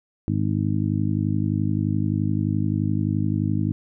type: harmonic tone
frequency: 51.6 Hz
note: G#1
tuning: 10 cents flat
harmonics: 2 / 3 / 4 / 5 / 6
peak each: -24 / -26 / -27 / -28 / -29 dBFS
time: 0.28-3.72 s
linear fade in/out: 0 ms
effects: none